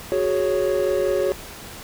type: chord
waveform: triangle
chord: F# suspended second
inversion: none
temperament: equal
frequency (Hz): 370 / 415.3 / 554.4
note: F#4 / G#4 / C#5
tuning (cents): 0 / 0 / 0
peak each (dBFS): -21 / -22 / -20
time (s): 0.12-1.32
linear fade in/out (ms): 0
effects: pink hiss -38 dBFS RMS until 1.83 s